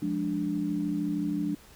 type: chord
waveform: sine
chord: D diminished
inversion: first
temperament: equal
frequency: 174.61 / 207.7 / 293.7 Hz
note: F3 / Ab3 / D4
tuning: 0 / 0 / 0 cents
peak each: -33 / -33 / -29 dBFS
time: 0.02-1.55 s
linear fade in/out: 5 ms
effects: pink hiss -54 dBFS RMS until 1.75 s